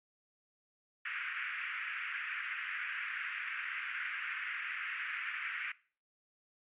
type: band-pass noise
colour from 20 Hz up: pink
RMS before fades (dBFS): -40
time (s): 1.05-5.72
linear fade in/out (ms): 5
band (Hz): 1400 to 2600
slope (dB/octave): 48
effects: noise-tail reverb RT60 0.4 s tail -20 dB re dry + resampled to 8000 Hz